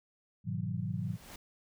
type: chord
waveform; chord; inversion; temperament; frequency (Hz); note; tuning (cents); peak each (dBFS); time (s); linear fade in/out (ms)
sine; G# minor seventh; none; equal with one note detuned; 103.83 / 123.47 / 159.48 / 185; G#2 / B2 / D#3 / F#3; 0 / 0 / +43 / 0; -38; 0.44-1.18; 50
type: noise with exponential growth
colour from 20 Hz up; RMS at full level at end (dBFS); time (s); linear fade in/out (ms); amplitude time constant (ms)
pink; -46; 0.76-1.36; 5; 130
effects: none